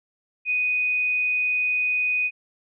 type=tone; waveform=sine; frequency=2489 Hz; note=D#7; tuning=in tune; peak=-20 dBFS; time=0.45-2.31 s; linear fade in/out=50 ms; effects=none